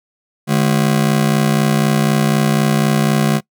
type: ring-modulated tone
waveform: 40% pulse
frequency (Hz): 180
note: F#3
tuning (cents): -47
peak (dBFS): -8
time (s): 0.47-3.41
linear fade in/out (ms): 50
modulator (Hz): 32
effects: noise-tail reverb RT60 0.1 s tail -22 dB re dry